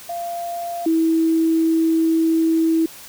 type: tone pair in turn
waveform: sine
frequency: 690 / 324.9 Hz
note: F5 / E4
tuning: -21 / -25 cents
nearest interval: octave + minor second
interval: 1304 cents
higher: first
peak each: -24 / -14 dBFS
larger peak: second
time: 0.09-0.86 / 0.86-2.86 s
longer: second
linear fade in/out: 5 ms
effects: white hiss -40 dBFS RMS until 3.08 s